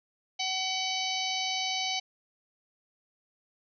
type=harmonic tone with a mistuned harmonic; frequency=755 Hz; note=F#5; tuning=35 cents sharp; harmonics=1 / 3 / 4 / 5 / 6 / 7 / 8; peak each=-35 / -36 / -35 / -36 / -37 / -41 / -39 dBFS; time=0.39-2 s; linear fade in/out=10 ms; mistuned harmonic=5; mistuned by=+62 cents; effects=none